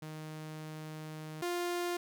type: tone pair in turn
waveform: sawtooth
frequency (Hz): 155.56 / 350.7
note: D#3 / F4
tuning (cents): 0 / +7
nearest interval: octave + major second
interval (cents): 1407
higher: second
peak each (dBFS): -38 / -29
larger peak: second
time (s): 0.02-1.42 / 1.42-1.97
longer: first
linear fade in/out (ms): 5
effects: none